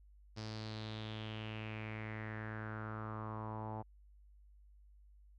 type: tone with low-pass filter sweep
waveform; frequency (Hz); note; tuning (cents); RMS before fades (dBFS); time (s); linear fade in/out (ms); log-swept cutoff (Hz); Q
sawtooth; 109; A2; -16; -44; 0.36-3.83; 20; 5100 to 840; 4.8
effects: added 50 Hz sine -59 dBFS peak until 5.38 s